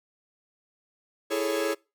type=chord; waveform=45% pulse; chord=A major seventh; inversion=second; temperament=equal; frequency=329.6 / 415.3 / 440 / 554.4 Hz; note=E4 / G#4 / A4 / C#5; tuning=0 / 0 / 0 / 0 cents; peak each=-32 / -30 / -32 / -30 dBFS; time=1.3-1.75 s; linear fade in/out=20 ms; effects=noise-tail reverb RT60 0.3 s tail -26 dB re dry